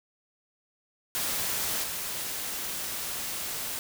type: noise with level steps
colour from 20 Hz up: white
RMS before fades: -30 / -34 dBFS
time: 1.15-3.79 s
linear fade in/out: 0 ms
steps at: 1.83 s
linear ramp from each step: 10 ms
effects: none